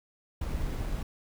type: noise with sample-and-hold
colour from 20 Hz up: brown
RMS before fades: -32 dBFS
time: 0.41-1.03 s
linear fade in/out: 5 ms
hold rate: 11025 Hz
effects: none